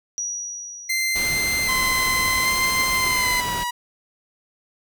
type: tone with exponential decay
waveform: sine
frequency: 5800 Hz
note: F#8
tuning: 35 cents flat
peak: -23 dBFS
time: 0.18-2.35 s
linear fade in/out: 0 ms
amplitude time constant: 470 ms
type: tone with vibrato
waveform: sawtooth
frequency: 2065 Hz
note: C7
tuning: 23 cents flat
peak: -17 dBFS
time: 0.89-3.41 s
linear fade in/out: 10 ms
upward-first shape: square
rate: 0.64 Hz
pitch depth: 14 cents each way
type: noise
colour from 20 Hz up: pink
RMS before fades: -31 dBFS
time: 1.15-3.64 s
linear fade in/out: 10 ms
type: tone with pitch glide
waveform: sawtooth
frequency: 1044 to 968.5 Hz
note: C6 to B5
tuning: -4 to -34 cents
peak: -20 dBFS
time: 1.68-3.71 s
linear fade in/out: 10 ms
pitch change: -130 cents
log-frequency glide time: 2.93-3.55 s
effects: none